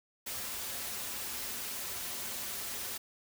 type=noise with comb filter; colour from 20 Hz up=white; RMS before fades=-39 dBFS; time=0.26-2.98 s; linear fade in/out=10 ms; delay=6.4 ms; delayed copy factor=-0.5; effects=none